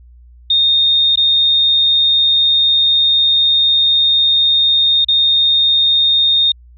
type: tone with dropouts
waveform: sine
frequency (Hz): 3678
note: A#7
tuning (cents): -24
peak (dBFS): -9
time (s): 0.5-6.52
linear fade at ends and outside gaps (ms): 5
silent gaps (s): 1.158-1.173 / 5.047-5.084
effects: added 60 Hz sine -39 dBFS peak until 6.77 s